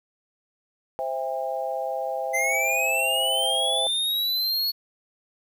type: chord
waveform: sine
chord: C major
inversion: none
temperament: equal with one note detuned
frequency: 523.3 / 659.3 / 804.6 Hz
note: C5 / E5 / G5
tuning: 0 / 0 / +45 cents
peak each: -30 dBFS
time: 0.99-3.87 s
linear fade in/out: 0 ms
type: linear sweep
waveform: square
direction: up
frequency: 2044 to 4386 Hz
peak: -23 dBFS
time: 2.33-4.72 s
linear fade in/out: 20 ms
effects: 9-bit